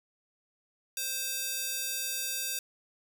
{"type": "tone with high-pass filter", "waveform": "square", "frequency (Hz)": 523.3, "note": "C5", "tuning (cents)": 0, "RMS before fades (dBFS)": -34, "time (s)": [0.97, 2.59], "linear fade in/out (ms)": 2, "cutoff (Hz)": 4400, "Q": 0.54, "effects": ["9-bit"]}